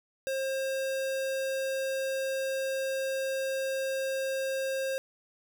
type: tone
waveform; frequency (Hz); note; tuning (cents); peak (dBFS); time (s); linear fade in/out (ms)
square; 534; C5; +35; -30; 0.27-4.98; 0
effects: none